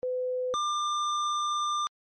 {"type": "tone pair in turn", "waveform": ["sine", "square"], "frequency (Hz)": [505, 1194.5], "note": ["B4", "D6"], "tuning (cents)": [39, 29], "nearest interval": "octave + minor third", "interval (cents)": 1490, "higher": "second", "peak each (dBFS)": -27, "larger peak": "neither", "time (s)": [[0.03, 0.54], [0.54, 1.87]], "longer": "second", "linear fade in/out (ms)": 0, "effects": ["MP3 32 kbps"]}